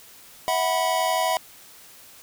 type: chord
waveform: square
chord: E suspended second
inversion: none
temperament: equal with one note detuned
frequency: 648.7 / 740 / 987.8 Hz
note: E5 / F#5 / B5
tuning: -28 / 0 / 0 cents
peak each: -26 dBFS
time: 0.48-1.37 s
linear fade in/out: 0 ms
effects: white hiss -48 dBFS RMS until 2.22 s